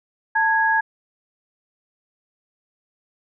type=tone pair together; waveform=sine; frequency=889 / 1658.5 Hz; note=A5 / G#6; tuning=+18 / -3 cents; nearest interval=major seventh; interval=1079 cents; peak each=-19 / -18 dBFS; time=0.35-0.81 s; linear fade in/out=10 ms; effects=none